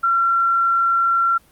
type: tone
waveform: sine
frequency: 1364 Hz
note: F6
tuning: 41 cents flat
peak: -14 dBFS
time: 0.03-1.38 s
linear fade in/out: 10 ms
effects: pink hiss -54 dBFS RMS until 1.51 s + Opus 32 kbps

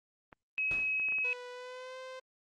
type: clicks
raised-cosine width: 0.5 ms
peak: -34 dBFS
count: 6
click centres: 0.328 / 0.717 / 0.998 / 1.086 / 1.123 / 1.185 s
type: tone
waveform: sine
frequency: 2555 Hz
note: D#7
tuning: 45 cents sharp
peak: -29 dBFS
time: 0.58-1.33 s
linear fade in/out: 0 ms
type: noise with exponential decay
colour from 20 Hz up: pink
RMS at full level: -41 dBFS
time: 0.71-1.06 s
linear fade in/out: 1 ms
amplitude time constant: 75 ms
type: tone with pitch glide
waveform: sawtooth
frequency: 493.9 to 517.6 Hz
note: B4 to C5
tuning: 0 to -19 cents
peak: -39 dBFS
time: 1.24-2.2 s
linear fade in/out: 10 ms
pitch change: +81 cents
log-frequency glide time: 1.51-1.98 s
effects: low-pass 5000 Hz 12 dB/octave + Opus 32 kbps

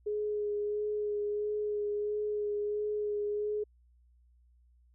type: tone with vibrato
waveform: sine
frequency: 417.4 Hz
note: G#4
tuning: 9 cents sharp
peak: -30 dBFS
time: 0.06-3.64 s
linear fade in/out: 10 ms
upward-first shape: sine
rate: 1.5 Hz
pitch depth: 15 cents each way
effects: added 60 Hz sine -61 dBFS peak until 4.94 s

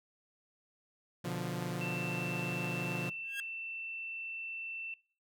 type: chord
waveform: sawtooth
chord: B diminished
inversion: none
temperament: equal with one note detuned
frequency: 123.47 / 146.83 / 175.42 Hz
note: B2 / D3 / F3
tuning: 0 / 0 / +8 cents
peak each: -37 / -37 / -34 dBFS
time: 1.24-3.1 s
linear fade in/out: 10 ms
type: tone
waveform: sine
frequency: 2678 Hz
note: E7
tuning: 27 cents sharp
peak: -38 dBFS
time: 1.81-4.94 s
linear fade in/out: 2 ms
type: tone with exponential growth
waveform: 30% pulse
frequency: 1626 Hz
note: G#6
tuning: 37 cents flat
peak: -32 dBFS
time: 3.23-3.4 s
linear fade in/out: 1 ms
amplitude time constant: 35 ms
effects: noise-tail reverb RT60 0.5 s tail -26 dB re dry

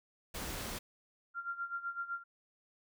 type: noise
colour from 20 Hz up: pink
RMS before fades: -41 dBFS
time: 0.34-0.79 s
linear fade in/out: 10 ms
type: tone with tremolo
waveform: sine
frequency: 1386 Hz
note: F6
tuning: 14 cents flat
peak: -34 dBFS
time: 1.34-2.24 s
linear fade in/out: 50 ms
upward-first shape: sine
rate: 7.9 Hz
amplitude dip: 80%
effects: none

